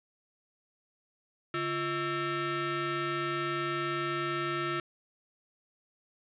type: ring-modulated tone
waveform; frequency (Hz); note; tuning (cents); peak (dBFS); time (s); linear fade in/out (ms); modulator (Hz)
sawtooth; 489.9; B4; -14; -23; 1.54-4.8; 2; 836
effects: resampled to 8000 Hz + 10-bit